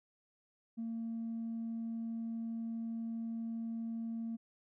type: tone with tanh clipping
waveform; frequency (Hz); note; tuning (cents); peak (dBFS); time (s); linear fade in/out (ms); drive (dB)
triangle; 228.1; A#3; -37; -37; 0.77-4.37; 20; 5
effects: none